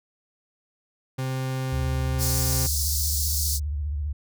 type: tone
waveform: 40% pulse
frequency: 130.81 Hz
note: C3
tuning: in tune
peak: -25 dBFS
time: 1.18-2.67 s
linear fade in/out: 10 ms
type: tone with vibrato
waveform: sine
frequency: 73.42 Hz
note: D2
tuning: in tune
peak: -25 dBFS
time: 1.72-4.13 s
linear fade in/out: 10 ms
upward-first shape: triangle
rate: 15 Hz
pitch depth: 150 cents each way
type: high-pass noise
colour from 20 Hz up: pink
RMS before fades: -27 dBFS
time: 2.18-3.6 s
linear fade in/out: 50 ms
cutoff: 4500 Hz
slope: 48 dB/octave
effects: none